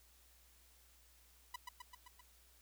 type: tone with echo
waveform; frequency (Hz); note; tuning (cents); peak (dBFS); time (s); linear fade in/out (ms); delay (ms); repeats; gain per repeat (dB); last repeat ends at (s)
sawtooth; 987.8; B5; 0; -38; 1.54-1.56; 5; 130; 5; -3; 2.21
effects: added 60 Hz sine -68 dBFS peak until 2.61 s + white hiss -68 dBFS RMS until 2.61 s